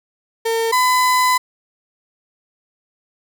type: tone pair in turn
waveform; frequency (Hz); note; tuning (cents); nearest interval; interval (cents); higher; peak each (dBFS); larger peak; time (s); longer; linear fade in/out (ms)
35% pulse; 454.5 / 1006.9; A#4 / B5; -44 / +33; octave + major second; 1377; second; -15 / -11; second; 0.45-0.72 / 0.72-1.38; second; 10
effects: none